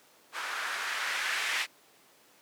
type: noise with low-pass filter sweep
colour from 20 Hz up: violet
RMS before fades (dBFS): -33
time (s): 0.32-1.67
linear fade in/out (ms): 50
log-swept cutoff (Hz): 1300 to 2100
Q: 1.7
effects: pink hiss -60 dBFS RMS until 2.41 s + high-pass 300 Hz 12 dB/octave